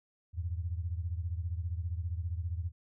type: beating tone pair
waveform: sine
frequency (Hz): 82.41 / 97.41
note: E2 / G2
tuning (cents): 0 / -10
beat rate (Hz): 15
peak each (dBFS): -34 / -38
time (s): 0.33-2.72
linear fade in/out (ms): 50
effects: none